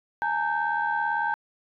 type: tone cluster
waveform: sine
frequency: 838 / 916 / 1559 Hz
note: G#5 / A#5 / G6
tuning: +15 / -31 / -10 cents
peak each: -28 / -27 / -27 dBFS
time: 0.22-1.34 s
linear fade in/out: 0 ms
effects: tanh soft clip ceiling -15 dBFS